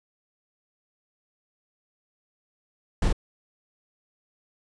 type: noise with echo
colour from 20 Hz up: brown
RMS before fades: -20 dBFS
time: 3.02-3.08 s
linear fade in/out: 5 ms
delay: 48 ms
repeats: 1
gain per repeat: -2 dB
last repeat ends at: 3.128 s
effects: resampled to 22050 Hz